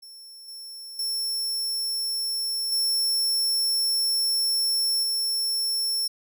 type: tone with level steps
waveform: sawtooth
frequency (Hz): 5400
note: E8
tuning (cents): +41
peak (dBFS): -40 / -35 / -23 / -19 / -21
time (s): 0.02-6.08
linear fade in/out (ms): 10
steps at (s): 0.48 / 0.99 / 2.72 / 5.03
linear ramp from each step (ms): 2
effects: none